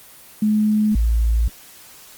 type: tone pair in turn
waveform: sine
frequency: 213.1 / 56.44 Hz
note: G#3 / A1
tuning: +45 / +45 cents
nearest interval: octave + major seventh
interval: 2300 cents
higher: first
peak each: -14 / -14 dBFS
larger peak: neither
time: 0.42-0.95 / 0.95-1.48 s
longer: neither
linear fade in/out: 5 ms
effects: white hiss -44 dBFS RMS until 2.17 s + Opus 24 kbps